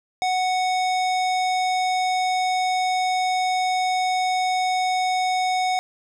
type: tone with low-pass filter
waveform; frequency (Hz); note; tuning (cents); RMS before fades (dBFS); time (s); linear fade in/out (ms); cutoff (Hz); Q
square; 740; F#5; 0; -22; 0.22-5.79; 0; 6200; 1
effects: none